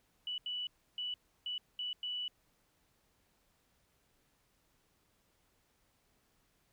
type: tone bursts at uneven times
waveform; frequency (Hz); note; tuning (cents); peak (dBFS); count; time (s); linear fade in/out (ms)
sine; 2960; F#7; 0; -36; 6; 0.27-0.38 / 0.46-0.67 / 0.98-1.14 / 1.46-1.58 / 1.79-1.93 / 2.03-2.28; 2
effects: pink hiss -74 dBFS RMS until 6.72 s